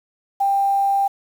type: tone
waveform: sine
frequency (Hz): 792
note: G5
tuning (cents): +18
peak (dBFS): -15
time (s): 0.4-1.08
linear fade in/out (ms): 10
effects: 7-bit